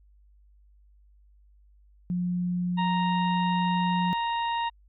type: tone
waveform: sine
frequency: 178 Hz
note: F3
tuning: 33 cents sharp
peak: -25 dBFS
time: 2.1-4.13 s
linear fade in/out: 0 ms
type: harmonic tone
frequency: 932.3 Hz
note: A#5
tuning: in tune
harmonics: 1 / 2 / 3 / 4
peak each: -26 / -37 / -38 / -40 dBFS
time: 2.77-4.7 s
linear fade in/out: 20 ms
effects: added 50 Hz sine -55 dBFS peak until 4.88 s